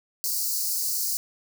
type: high-pass noise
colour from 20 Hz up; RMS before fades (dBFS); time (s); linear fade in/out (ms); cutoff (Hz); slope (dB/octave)
white; -27; 0.24-1.17; 0; 4300; 96
effects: none